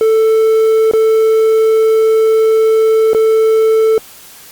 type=tone with dropouts; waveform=triangle; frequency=441.9 Hz; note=A4; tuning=7 cents sharp; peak=-5 dBFS; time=0.01-3.98 s; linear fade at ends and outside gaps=1 ms; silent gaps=0.913-0.935 / 3.133-3.147 s; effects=white hiss -37 dBFS RMS until 4.51 s + Opus 48 kbps